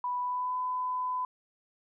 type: tone with pitch glide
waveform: sine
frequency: 987.8 to 1005.6 Hz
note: B5 to B5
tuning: 0 to +31 cents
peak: -29 dBFS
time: 0.04-1.25 s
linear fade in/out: 2 ms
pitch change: +31 cents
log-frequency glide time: 0.21-0.56 s
effects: none